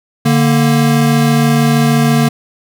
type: tone pair together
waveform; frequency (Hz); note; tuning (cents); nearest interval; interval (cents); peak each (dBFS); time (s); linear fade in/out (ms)
square; 146.84 / 233.1; D3 / A#3; 0 / 0; minor sixth; 800; -12; 0.25-2.29; 10
effects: none